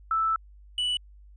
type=tone pair in turn; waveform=sine / triangle; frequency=1318.5 / 2960 Hz; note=E6 / F#7; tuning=0 / 0 cents; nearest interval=octave + major second; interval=1400 cents; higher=second; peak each=-22 / -23 dBFS; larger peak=first; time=0.11-0.36 / 0.78-0.97 s; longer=first; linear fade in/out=2 ms; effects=added 50 Hz sine -48 dBFS peak until 1.36 s + resampled to 24000 Hz